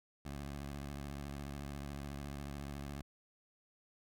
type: tone with vibrato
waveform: 15% pulse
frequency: 70.7 Hz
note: C#2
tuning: 35 cents sharp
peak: -36 dBFS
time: 0.25-3.02 s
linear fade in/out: 5 ms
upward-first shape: square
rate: 14 Hz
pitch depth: 54 cents each way
effects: none